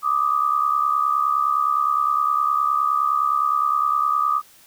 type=tone pair together; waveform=sine; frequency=1177.3 / 1247 Hz; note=D6 / D#6; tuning=+4 / +3 cents; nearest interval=minor second; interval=99 cents; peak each=-20 dBFS; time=0.02-4.42 s; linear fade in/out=50 ms; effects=white hiss -51 dBFS RMS until 4.66 s